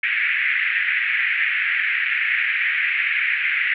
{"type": "band-pass noise", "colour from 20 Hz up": "white", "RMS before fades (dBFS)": -21, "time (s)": [0.03, 3.74], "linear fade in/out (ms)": 5, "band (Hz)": [1700, 2400], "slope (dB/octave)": 48, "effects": []}